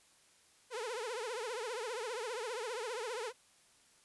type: tone with vibrato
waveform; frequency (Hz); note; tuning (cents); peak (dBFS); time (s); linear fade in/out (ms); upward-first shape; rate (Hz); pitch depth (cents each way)
sawtooth; 466.2; A#4; 0; -34; 0.7-3.33; 50; triangle; 15; 210
effects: white hiss -66 dBFS RMS until 4.04 s + resampled to 24000 Hz